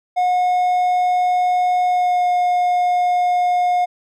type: tone with pitch glide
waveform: triangle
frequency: 724 to 716.9 Hz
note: F#5 to F5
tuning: -38 to +45 cents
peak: -12 dBFS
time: 0.16-3.86 s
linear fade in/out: 20 ms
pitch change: -17 cents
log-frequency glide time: 1.86-2.28 s
effects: none